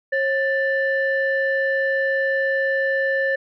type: tone pair together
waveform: sine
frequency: 541 / 1765.9 Hz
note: C#5 / A6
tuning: -42 / +6 cents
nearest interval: octave + minor sixth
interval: 2048 cents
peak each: -20 dBFS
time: 0.12-3.36 s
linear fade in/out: 10 ms
effects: tanh soft clip ceiling -12 dBFS